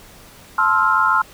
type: chord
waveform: sine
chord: F major seventh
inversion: first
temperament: just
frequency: 873.1 / 1047.7 / 1309.6 / 1396.9 Hz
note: A5 / C6 / E6 / F6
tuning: -14 / +2 / -12 / 0 cents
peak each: -22 / -18 / -19 / -17 dBFS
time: 0.58-1.22 s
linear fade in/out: 5 ms
effects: pink hiss -44 dBFS RMS until 1.33 s